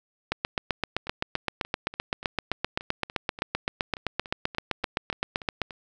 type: two click trains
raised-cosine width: 0.3 ms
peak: -23 / -9 dBFS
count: 17 / 42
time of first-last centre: 1.07-5.708 / 0.32-5.617 s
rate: 3.45 / 7.74 Hz
effects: none